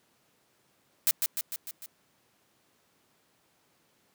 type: noise with echo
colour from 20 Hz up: blue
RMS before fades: -23 dBFS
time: 1.07-1.11 s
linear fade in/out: 0 ms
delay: 150 ms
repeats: 5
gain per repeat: -4 dB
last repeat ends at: 1.86 s
effects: pink hiss -68 dBFS RMS until 4.14 s + high-pass 150 Hz 12 dB/octave